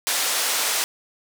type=band-pass noise; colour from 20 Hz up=white; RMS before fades=-23 dBFS; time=0.07-0.84 s; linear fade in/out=0 ms; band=500 to 9800 Hz; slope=12 dB/octave; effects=none

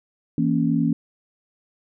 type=chord; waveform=sine; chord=A# diminished; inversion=second; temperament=equal; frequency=164.81 / 233.1 / 277.2 Hz; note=E3 / A#3 / C#4; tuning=0 / 0 / 0 cents; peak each=-22 dBFS; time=0.38-0.93 s; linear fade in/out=2 ms; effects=none

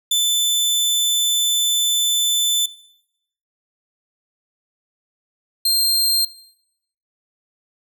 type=tone pair in turn; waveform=sawtooth; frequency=3520 / 4184 Hz; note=A7 / C8; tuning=0 / -1 cents; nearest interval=minor third; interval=299 cents; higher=second; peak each=-12 dBFS; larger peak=neither; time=0.11-2.66 / 5.65-6.25 s; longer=first; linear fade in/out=5 ms; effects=noise-tail reverb RT60 0.8 s tail -20 dB re dry

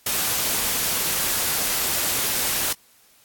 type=noise; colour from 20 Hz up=white; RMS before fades=-23 dBFS; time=0.06-2.73 s; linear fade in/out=5 ms; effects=white hiss -56 dBFS RMS until 3.24 s + AAC 64 kbps

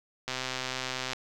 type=click train; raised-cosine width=0.2 ms; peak=-15 dBFS; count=111; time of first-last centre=0.28-1.133 s; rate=129 Hz; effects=none

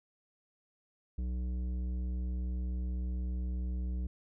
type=tone with tanh clipping; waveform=sine; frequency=61.74 Hz; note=B1; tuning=in tune; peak=-34 dBFS; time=1.18-4.07 s; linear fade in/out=5 ms; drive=11 dB; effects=none

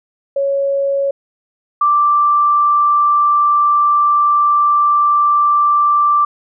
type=tone pair in turn; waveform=sine; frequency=554.4 / 1174.7 Hz; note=C#5 / D6; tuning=0 / 0 cents; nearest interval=octave + minor second; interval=1300 cents; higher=second; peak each=-13 / -9 dBFS; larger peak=second; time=0.36-1.11 / 1.81-6.25 s; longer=second; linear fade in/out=5 ms; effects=none

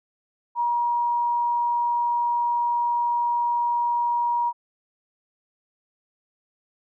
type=tone; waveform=sine; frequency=953 Hz; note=A#5; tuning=38 cents sharp; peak=-20 dBFS; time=0.55-4.53 s; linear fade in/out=50 ms; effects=none

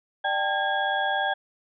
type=tone cluster; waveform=sine; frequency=597 / 782 / 879 / 1626 / 3346 Hz; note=D5 / G5 / A5 / G#6 / G#7; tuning=+28 / -4 / -2 / -37 / +12 cents; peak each=-32 / -26 / -33 / -27 / -34 dBFS; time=0.24-1.34 s; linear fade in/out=10 ms; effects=none

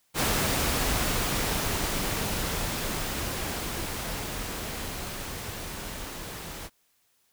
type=noise with level ramp; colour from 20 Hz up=pink; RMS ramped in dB=-25 to -39 dBFS; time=0.14-6.7 s; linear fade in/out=50 ms; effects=white hiss -69 dBFS RMS until 7.32 s

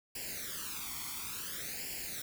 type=noise with flanger; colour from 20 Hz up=white; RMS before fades=-41 dBFS; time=0.15-2.22 s; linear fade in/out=5 ms; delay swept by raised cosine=0.4 to 0.91 ms; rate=0.57 Hz; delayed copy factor=+0.85; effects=none

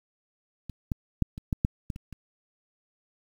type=clicks; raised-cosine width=5 ms; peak=-25 / -15 / -10 / -25 / -13 / -10 / -19 / -28 / -29 dBFS; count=9; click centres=0.697 / 0.918 / 1.223 / 1.379 / 1.528 / 1.649 / 1.902 / 1.961 / 2.127 s; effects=8-bit

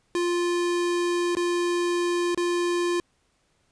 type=tone with dropouts; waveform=square; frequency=349.2 Hz; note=F4; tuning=in tune; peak=-23 dBFS; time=0.15-3 s; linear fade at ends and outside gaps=1 ms; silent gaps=1.351-1.369 / 2.347-2.375 s; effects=pink hiss -68 dBFS RMS until 3.71 s + resampled to 22050 Hz

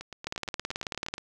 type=two click trains; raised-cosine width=0.2 ms; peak=-14 / -22 dBFS; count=17 / 11; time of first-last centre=0.27-1.14 / 0.01-1.181 s; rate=18.4 / 8.54 Hz; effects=none

